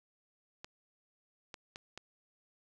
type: clicks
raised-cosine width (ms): 0.2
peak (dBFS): -27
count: 4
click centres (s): 0.645 / 1.542 / 1.759 / 1.976
effects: none